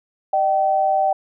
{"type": "tone pair together", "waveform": "sine", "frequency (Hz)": [610.4, 770], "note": ["D#5", "G5"], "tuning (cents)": [-33, -31], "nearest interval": "major third", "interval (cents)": 402, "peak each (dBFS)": [-21, -16], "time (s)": [0.33, 1.13], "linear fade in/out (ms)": 5, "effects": []}